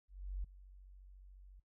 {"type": "tone with ADSR envelope", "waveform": "sine", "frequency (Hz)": 47.06, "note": "F#1", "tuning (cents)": 30, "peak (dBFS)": -36, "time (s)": [0.08, 1.6], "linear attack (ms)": 360, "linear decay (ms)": 5, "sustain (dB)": -18, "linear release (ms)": 8, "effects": ["noise-tail reverb RT60 0.1 s tail -18 dB re dry"]}